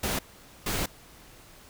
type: noise bursts at uneven times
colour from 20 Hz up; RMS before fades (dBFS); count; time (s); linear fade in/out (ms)
pink; -29; 2; 0.03-0.19 / 0.66-0.86; 5
effects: pink hiss -52 dBFS RMS until 1.69 s